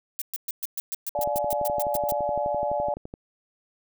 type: noise bursts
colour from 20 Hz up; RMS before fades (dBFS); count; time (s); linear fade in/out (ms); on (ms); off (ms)
violet; -30; 14; 0.19-2.114; 0; 26; 120
type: chord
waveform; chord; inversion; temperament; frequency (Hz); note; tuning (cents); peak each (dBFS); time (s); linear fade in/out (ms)
sine; D diminished; none; just; 587.3 / 704.8 / 845.8; D5 / F5 / Ab5; 0 / +16 / +31; -26 / -31 / -29; 1.15-2.94; 2
type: click train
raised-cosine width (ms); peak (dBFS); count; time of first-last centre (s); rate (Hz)
2; -23; 24; 1.19-3.139; 11.8
effects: none